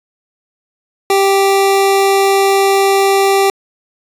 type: tone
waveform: 25% pulse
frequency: 392 Hz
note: G4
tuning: in tune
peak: -5 dBFS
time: 1.1-3.5 s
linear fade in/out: 2 ms
effects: resampled to 32000 Hz